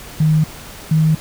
sine tone pair in turn, 155.56 / 157.37 Hz, D#3 / D#3, 0 / +20 cents, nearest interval unison, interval 20 cents, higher second, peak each -10 dBFS, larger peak neither, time 0.2-0.44 / 0.91-1.15 s, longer neither, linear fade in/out 5 ms, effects pink hiss -35 dBFS RMS until 1.2 s

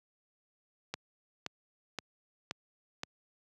click train, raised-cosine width 0.2 ms, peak -18 dBFS, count 5, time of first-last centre 0.94-3.034 s, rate 1.91 Hz, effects high-pass 100 Hz 12 dB/octave

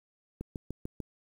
click train, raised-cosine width 3 ms, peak -24 dBFS, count 5, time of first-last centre 0.41-1.003 s, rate 6.75 Hz, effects 9-bit

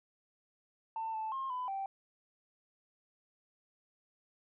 sine tone with pitch steps, 894 / 877 / 1068 / 1002 / 780 Hz, A5 / A5 / C6 / B5 / G5, +27 / -6 / +35 / +25 / -9 cents, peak -34 dBFS, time 0.96-1.86 s, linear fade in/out 2 ms, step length 180 ms, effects tanh soft clip ceiling -31 dBFS

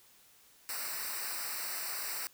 white noise with comb filter, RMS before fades -38 dBFS, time 0.69-2.27 s, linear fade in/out 0 ms, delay 0.3 ms, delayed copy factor -1, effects white hiss -62 dBFS RMS until 2.33 s

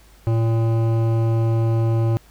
sine tone with hard clipping, 113.8 Hz, A#2, 41 cents flat, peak -18 dBFS, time 0.27-2.17 s, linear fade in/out 0 ms, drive 14 dB, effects added 51 Hz sine -49 dBFS peak until 2.3 s + pink hiss -53 dBFS RMS until 2.3 s

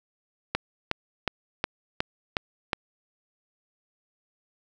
click train, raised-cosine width 0.3 ms, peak -8 dBFS, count 7, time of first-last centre 0.55-2.732 s, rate 2.75 Hz, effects none

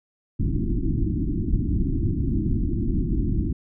pink low-pass noise, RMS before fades -23 dBFS, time 0.39-3.53 s, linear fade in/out 5 ms, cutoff 350 Hz, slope 96 dB/octave, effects none

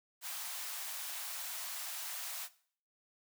white high-pass noise, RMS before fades -42 dBFS, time 0.21-2.49 s, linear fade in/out 50 ms, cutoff 630 Hz, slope 48 dB/octave, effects noise-tail reverb RT60 0.5 s tail -17 dB re dry

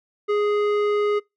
square tone, 415.3 Hz, G#4, in tune, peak -19 dBFS, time 0.28-1.2 s, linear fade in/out 20 ms, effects noise-tail reverb RT60 0.2 s tail -25 dB re dry + low-pass 2000 Hz 12 dB/octave

